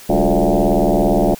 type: tone with frequency modulation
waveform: sine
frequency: 190 Hz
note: F#3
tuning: 46 cents sharp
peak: -11 dBFS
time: 0.09-1.35 s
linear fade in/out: 10 ms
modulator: 79.5 Hz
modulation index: 7
effects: white hiss -39 dBFS RMS until 1.39 s